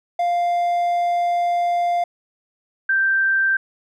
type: tone pair in turn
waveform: triangle / sine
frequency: 698.5 / 1568.1 Hz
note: F5 / G6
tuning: 0 / 0 cents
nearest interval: octave + major second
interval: 1400 cents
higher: second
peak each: -15 dBFS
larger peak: neither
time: 0.19-2.04 / 2.89-3.57 s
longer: first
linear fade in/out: 5 ms
effects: none